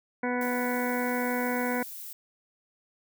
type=harmonic tone; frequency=246.9 Hz; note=B3; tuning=in tune; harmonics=1 / 2 / 3 / 4 / 6 / 7 / 8 / 9; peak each=-30 / -32 / -36 / -36 / -36 / -42 / -39 / -40 dBFS; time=0.23-1.83 s; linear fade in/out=5 ms
type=noise; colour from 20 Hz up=violet; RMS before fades=-41 dBFS; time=0.41-2.13 s; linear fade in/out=2 ms
effects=none